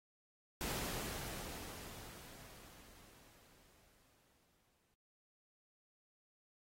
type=noise with exponential decay; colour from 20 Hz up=pink; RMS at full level=-40 dBFS; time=0.61-4.94 s; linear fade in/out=0 ms; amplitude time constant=940 ms; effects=AAC 48 kbps